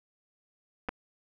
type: clicks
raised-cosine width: 0.5 ms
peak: -18 dBFS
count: 2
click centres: 0.887 / 0.891 s
effects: none